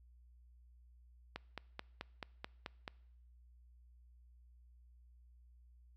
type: click train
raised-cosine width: 0.3 ms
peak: -26 dBFS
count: 8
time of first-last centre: 1.36-2.878 s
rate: 4.61 Hz
effects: noise-tail reverb RT60 0.8 s tail -23 dB re dry + added 60 Hz sine -60 dBFS peak until 5.96 s